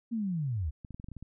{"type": "linear sweep", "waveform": "sine", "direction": "down", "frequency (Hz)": [239.1, 66.2], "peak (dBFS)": -29, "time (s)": [0.11, 0.71], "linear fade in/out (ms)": 20}
{"type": "clicks", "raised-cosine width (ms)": 5, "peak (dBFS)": -31, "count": 9, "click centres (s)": [0.848, 0.907, 0.945, 0.999, 1.043, 1.086, 1.117, 1.167, 1.226]}
{"effects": []}